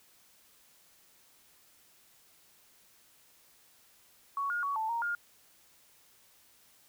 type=tone with pitch steps; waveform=sine; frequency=1117 / 1427 / 1123 / 880 / 931 / 1415 Hz; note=C#6 / F6 / C#6 / A5 / A#5 / F6; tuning=+13 / +37 / +22 / 0 / -2 / +22 cents; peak=-30 dBFS; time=4.37-5.15 s; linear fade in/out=2 ms; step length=130 ms; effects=white hiss -63 dBFS RMS until 6.88 s